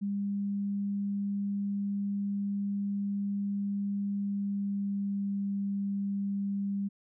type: tone with pitch glide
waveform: sine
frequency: 200.8 to 199.18 Hz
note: G3 to G3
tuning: +42 to +28 cents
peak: -29 dBFS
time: 0.01-6.89 s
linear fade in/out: 20 ms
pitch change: -14 cents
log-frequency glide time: 4.17-5.42 s
effects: none